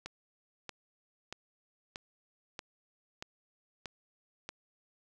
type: click train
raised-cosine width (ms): 0.2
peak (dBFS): -23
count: 8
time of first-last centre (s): 0.06-4.49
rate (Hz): 1.58
effects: none